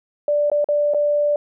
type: tone with dropouts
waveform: sine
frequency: 587.3 Hz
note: D5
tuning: in tune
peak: -15 dBFS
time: 0.28-1.36 s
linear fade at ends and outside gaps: 2 ms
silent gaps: 0.5-0.516 / 0.644-0.687 / 0.937-0.945 s
effects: none